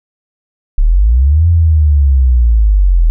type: linear two-way sweep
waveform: sine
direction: up then down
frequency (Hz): 32.59 to 86 to 39.71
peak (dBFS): -5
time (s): 0.78-3.1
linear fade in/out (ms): 0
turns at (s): 1.48
effects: none